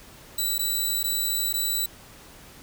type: tone with dropouts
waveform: 10% pulse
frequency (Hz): 3951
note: B7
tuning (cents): 0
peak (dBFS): -16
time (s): 0.38-1.86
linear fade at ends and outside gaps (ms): 5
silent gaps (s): 0.582-0.591 / 1.031-1.04 / 1.528-1.538
effects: pink hiss -48 dBFS RMS until 2.62 s